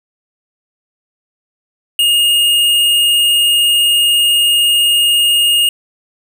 triangle tone with hard clipping, 2847 Hz, F7, 33 cents sharp, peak -10 dBFS, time 1.99-5.69 s, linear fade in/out 2 ms, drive 16 dB, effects none

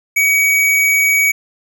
square tone, 2262 Hz, C#7, 34 cents sharp, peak -11 dBFS, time 0.16-1.32 s, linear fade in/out 10 ms, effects none

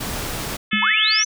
pink noise, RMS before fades -27 dBFS, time 0-0.57 s, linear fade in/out 10 ms
harmonic tone, 432.3 Hz, A4, 31 cents flat, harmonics 3 / 4 / 5 / 6 / 7 / 8, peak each -28 / -24 / -23 / -24 / -26 / -27 dBFS, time 0.71-1.24 s, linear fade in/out 20 ms
sine tone with exponential decay, 207.7 Hz, G#3, in tune, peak -17 dBFS, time 0.73-0.95 s, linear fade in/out 2 ms, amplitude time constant 47 ms
sine linear sweep, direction up, 830.6 to 6120 Hz, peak -17 dBFS, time 0.82-1.25 s, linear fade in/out 10 ms
effects none

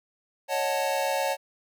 square chord, D# half-diminished seventh, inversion third, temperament equal, 554.4 / 622.3 / 740 / 880 Hz, C#5 / D#5 / F#5 / A5, 0 / 0 / 0 / 0 cents, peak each -29 / -34 / -32 / -31 dBFS, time 0.48-1.37 s, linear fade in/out 50 ms, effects none

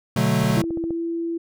square chord, B minor seventh, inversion none, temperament equal, 123.47 / 146.83 / 185 / 220 Hz, B2 / D3 / F#3 / A3, 0 / 0 / 0 / 0 cents, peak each -24 dBFS, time 0.16-0.62 s, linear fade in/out 5 ms
click train, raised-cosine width 2 ms, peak -19 dBFS, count 8, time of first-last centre 0.44-0.907 s, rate 15 Hz
sine tone with pitch glide, 332.2 to 334.9 Hz, E4 to E4, +13 to +27 cents, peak -23 dBFS, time 0.56-1.38 s, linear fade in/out 10 ms, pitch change +14 cents, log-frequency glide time 0.85-1.01 s
effects none

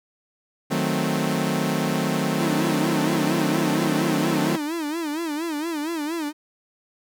sawtooth chord, D# diminished seventh, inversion none, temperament equal, 155.56 / 185 / 220 / 261.6 Hz, D#3 / F#3 / A3 / C4, 0 / 0 / 0 / 0 cents, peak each -23 dBFS, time 0.7-4.57 s, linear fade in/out 20 ms
45% pulse tone with vibrato, 314.8 Hz, D#4, 20 cents sharp, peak -25 dBFS, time 2.37-6.33 s, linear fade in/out 50 ms, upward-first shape sine, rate 4.3 Hz, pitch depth 140 cents each way
effects none

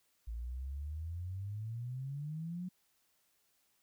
sine exponential sweep, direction up, 55 to 185.1 Hz, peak -38 dBFS, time 0.27-2.69 s, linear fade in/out 10 ms, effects white hiss -75 dBFS RMS until 3.82 s

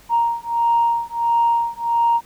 sine beating tone pair, 933 / 934.5 Hz, A#5 / A#5, +1 / +4 cents, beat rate 1.5 Hz, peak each -18 / -18 dBFS, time 0.09-2.21 s, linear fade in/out 50 ms, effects tanh soft clip ceiling -8 dBFS + pink hiss -49 dBFS RMS until 2.25 s

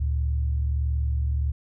sine tone pair together, 71.91 / 113.4 Hz, D2 / A#2, -36 / -47 cents, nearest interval minor sixth, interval 789 cents, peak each -22 / -31 dBFS, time 0-1.52 s, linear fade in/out 10 ms, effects none

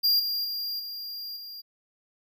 square tone with level steps, 4788 Hz, D8, 33 cents sharp, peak -20 / -27 / -30 / -35 / -39 dBFS, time 0.03-1.62 s, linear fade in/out 20 ms, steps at 0.19 / 0.44 / 0.79 / 1.36 s, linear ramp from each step 10 ms, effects none

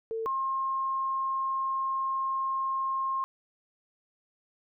sine tone pair in turn, 448.9 / 1067.7 Hz, A4 / C6, +35 / +35 cents, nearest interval octave + minor third, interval 1500 cents, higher second, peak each -30 / -27 dBFS, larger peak second, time 0.11-0.26 / 0.26-3.24 s, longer second, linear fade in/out 0 ms, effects none

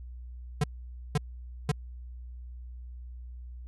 square tone bursts, 146.83 Hz, D3, in tune, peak -23 dBFS, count 3, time 0.61-1.717 s, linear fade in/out 5 ms, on 29 ms, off 510 ms, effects added 61 Hz sine -40 dBFS peak until 3.67 s + AAC 32 kbps

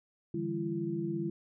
sine tone cluster, 147.9 / 166.3 / 200.1 / 337.4 Hz, D3 / E3 / G3 / E4, +13 / +16 / +36 / +40 cents, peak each -39 / -39 / -38 / -34 dBFS, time 0.34-1.3 s, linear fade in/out 5 ms, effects none

